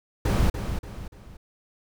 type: noise with echo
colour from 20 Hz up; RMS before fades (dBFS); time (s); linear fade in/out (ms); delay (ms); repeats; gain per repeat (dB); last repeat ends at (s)
brown; -21; 0.25-0.5; 5; 290; 3; -8; 1.37
effects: none